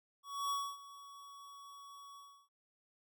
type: tone with ADSR envelope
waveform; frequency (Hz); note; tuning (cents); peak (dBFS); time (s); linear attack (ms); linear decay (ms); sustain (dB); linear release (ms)
square; 1124; C#6; +24; -34; 0.23-2.49; 280; 260; -18; 340
effects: none